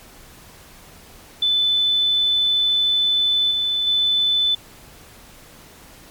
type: tone with level steps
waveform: sine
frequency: 3507 Hz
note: A7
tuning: 6 cents flat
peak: -15 / -18 / -15 dBFS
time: 1.42-4.55 s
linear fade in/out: 5 ms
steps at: 3.51 / 3.87 s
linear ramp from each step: 2 ms
effects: pink hiss -45 dBFS RMS until 6.1 s + MP3 96 kbps